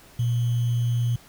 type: tone with sample-and-hold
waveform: sine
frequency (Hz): 119.2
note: A#2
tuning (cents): +39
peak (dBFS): -20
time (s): 0.19-1.16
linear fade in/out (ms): 5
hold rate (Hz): 3150
effects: pink hiss -51 dBFS RMS until 1.28 s